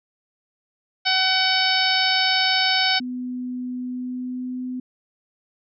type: harmonic tone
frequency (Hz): 754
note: F#5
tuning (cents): +32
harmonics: 1 / 2 / 3 / 4 / 5 / 6 / 7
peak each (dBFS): -25 / -25 / -25 / -25 / -25 / -25 / -25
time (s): 1.05-3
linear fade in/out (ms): 20
type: tone with pitch glide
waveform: sine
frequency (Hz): 250 to 252.9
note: B3 to B3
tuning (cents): +21 to +41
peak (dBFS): -26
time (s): 3-4.8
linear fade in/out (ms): 5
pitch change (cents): +20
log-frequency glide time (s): 3.78-4.64
effects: none